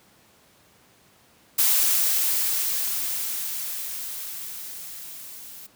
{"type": "noise with level ramp", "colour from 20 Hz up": "blue", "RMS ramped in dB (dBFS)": [-19, -42], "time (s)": [1.58, 5.67], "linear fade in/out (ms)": 10, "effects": ["pink hiss -57 dBFS RMS until 5.75 s", "high-pass 100 Hz 12 dB/octave"]}